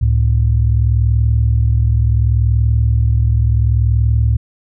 sine tone pair together, 69.3 / 110 Hz, C#2 / A2, 0 / 0 cents, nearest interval minor sixth, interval 800 cents, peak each -12 dBFS, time 0.01-4.37 s, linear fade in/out 10 ms, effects tanh soft clip ceiling -3 dBFS

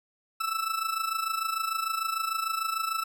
40% pulse tone with amplitude modulation, 1318.5 Hz, E6, in tune, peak -24 dBFS, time 0.4-3.04 s, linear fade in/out 10 ms, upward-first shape sine, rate 26.7 Hz, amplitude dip 70%, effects none

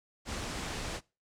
pink low-pass noise, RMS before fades -38 dBFS, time 0.25-1.01 s, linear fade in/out 50 ms, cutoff 8400 Hz, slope 24 dB/octave, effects noise-tail reverb RT60 0.3 s tail -23 dB re dry

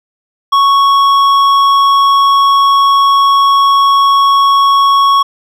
sine tone with hard clipping, 1108.7 Hz, C#6, in tune, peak -7 dBFS, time 0.52-5.23 s, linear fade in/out 10 ms, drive 8 dB, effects none

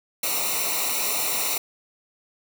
white noise with comb filter, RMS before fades -25 dBFS, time 0.23-1.58 s, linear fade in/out 5 ms, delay 0.61 ms, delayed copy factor -0.85, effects none

